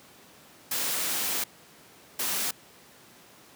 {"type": "noise bursts at uneven times", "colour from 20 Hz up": "white", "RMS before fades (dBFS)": -29, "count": 2, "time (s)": [[0.71, 1.44], [2.19, 2.51]], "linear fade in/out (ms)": 5, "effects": ["pink hiss -53 dBFS RMS until 3.55 s", "high-pass 150 Hz 12 dB/octave"]}